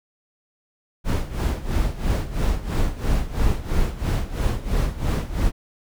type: noise with tremolo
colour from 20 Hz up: brown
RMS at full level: -19 dBFS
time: 1.04-5.52 s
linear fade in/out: 50 ms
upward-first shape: sine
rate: 3 Hz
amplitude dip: 80%
effects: none